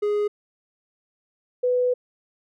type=tone pair in turn; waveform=triangle / sine; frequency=415.3 / 496.9 Hz; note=G#4 / B4; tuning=0 / +11 cents; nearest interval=minor third; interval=311 cents; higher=second; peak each=-18 dBFS; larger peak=neither; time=0.02-0.28 / 1.63-1.94 s; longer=second; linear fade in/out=10 ms; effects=none